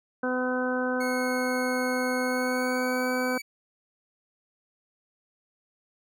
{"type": "harmonic tone", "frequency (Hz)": 253, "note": "B3", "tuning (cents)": 42, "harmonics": [1, 2, 3, 4, 5, 6], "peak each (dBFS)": [-29, -29, -36, -37, -38, -32], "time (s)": [0.23, 3.38], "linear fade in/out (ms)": 5}
{"type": "tone with pitch glide", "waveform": "sawtooth", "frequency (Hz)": [2186, 2285], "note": ["C#7", "D7"], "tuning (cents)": [-25, -48], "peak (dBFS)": -32, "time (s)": [1, 3.42], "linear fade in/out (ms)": 10, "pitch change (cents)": 77, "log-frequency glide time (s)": [2.25, 3.1]}
{"effects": []}